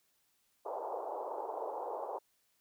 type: band-pass noise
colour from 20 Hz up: white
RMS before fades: -40 dBFS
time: 0.65-2.19 s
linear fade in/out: 10 ms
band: 390 to 960 Hz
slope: 48 dB/octave
effects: white hiss -75 dBFS RMS until 2.6 s